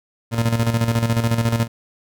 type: tone with tremolo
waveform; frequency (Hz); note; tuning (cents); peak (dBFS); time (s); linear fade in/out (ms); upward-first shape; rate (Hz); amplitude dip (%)
30% pulse; 115.5; A#2; -16; -12; 0.31-1.68; 50; square; 14; 60
effects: none